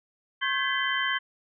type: tone cluster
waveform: sine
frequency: 1075 / 1558 / 1695 / 2016 / 3095 Hz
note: C6 / G6 / G#6 / B6 / G7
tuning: +47 / -11 / +35 / +35 / -23 cents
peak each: -31 dBFS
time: 0.41-1.19 s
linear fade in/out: 20 ms
effects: none